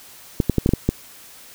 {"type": "clicks", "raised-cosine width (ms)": 3, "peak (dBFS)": -3, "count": 7, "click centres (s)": [0.402, 0.497, 0.583, 0.661, 0.691, 0.736, 0.89], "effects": ["white hiss -44 dBFS RMS until 1.54 s"]}